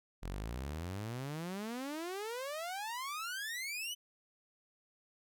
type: exponential sweep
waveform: sawtooth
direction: up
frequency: 42.17 to 3043 Hz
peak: -35 dBFS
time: 0.22-3.95 s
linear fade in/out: 20 ms
effects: none